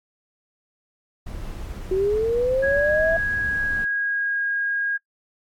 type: noise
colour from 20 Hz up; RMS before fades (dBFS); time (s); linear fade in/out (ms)
brown; -33; 1.26-3.85; 10
type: linear sweep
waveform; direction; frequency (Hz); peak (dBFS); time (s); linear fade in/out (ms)
sine; up; 369.9 to 665; -18; 1.91-3.17; 5
type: tone with pitch glide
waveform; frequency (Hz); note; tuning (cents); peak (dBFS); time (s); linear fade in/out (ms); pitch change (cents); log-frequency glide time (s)
sine; 1656 to 1632.3; G#6 to G#6; -5 to -30; -21; 2.62-4.98; 20; -25; 3.37-4.43
effects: noise-tail reverb RT60 0.1 s tail -21 dB re dry + AAC 64 kbps